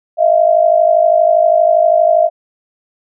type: tone pair together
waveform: sine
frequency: 631.5 / 684 Hz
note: D#5 / F5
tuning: +26 / -36 cents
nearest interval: minor second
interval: 138 cents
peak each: -10 dBFS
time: 0.17-2.3 s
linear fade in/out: 50 ms
effects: none